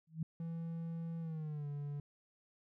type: tone with exponential growth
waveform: sine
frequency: 160.4 Hz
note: E3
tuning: 47 cents flat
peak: -31 dBFS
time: 0.07-0.23 s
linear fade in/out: 5 ms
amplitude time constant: 33 ms
type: tone with pitch glide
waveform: triangle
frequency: 165.9 to 144.42 Hz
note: E3 to D3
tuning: +11 to -29 cents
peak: -37 dBFS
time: 0.4-2 s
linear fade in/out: 2 ms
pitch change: -240 cents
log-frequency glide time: 1.2-1.67 s
effects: none